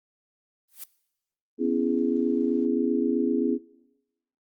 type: noise with exponential growth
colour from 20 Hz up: blue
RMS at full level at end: -33 dBFS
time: 0.68-0.84 s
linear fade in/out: 5 ms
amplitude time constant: 34 ms
type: chord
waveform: sine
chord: C# minor seventh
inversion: third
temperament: just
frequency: 249.5 / 277.2 / 332.6 / 415.8 Hz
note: B3 / C#4 / E4 / G#4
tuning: +18 / 0 / +16 / +2 cents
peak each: -26 / -28 / -27 / -28 dBFS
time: 1.58-3.59 s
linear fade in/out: 50 ms
effects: noise-tail reverb RT60 0.9 s tail -21 dB re dry + Opus 24 kbps